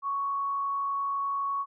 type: tone with frequency modulation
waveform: sine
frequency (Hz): 1113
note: C#6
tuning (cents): +7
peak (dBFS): -27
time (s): 0.02-1.66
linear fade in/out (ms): 50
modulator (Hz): 51.8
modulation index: 0.22
effects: none